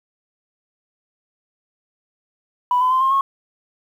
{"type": "tone with pitch steps", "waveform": "sine", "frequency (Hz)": [987.8, 1012.6, 1038.1, 1064.2, 1091], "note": ["B5", "B5", "C6", "C6", "C#6"], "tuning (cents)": [0, 43, -14, 29, -28], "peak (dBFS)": -13, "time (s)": [2.71, 3.21], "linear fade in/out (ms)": 2, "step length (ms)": 100, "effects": ["tanh soft clip ceiling -9 dBFS", "8-bit"]}